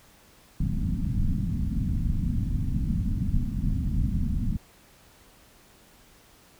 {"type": "low-pass noise", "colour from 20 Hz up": "pink", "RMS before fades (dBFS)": -26, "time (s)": [0.6, 4.57], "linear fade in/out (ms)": 5, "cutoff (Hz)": 250, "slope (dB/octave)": 48, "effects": ["pink hiss -56 dBFS RMS until 6.59 s"]}